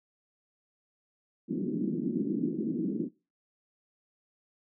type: band-pass noise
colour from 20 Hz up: white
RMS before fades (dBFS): -31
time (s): 1.48-3.09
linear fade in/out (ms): 50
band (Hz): 170 to 340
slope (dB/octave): 48
effects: noise-tail reverb RT60 0.3 s tail -21 dB re dry